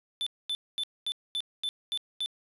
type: tone bursts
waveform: triangle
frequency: 3520 Hz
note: A7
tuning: in tune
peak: -27 dBFS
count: 8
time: 0.21-2.26 s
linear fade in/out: 0 ms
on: 55 ms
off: 230 ms
effects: resampled to 32000 Hz + 10-bit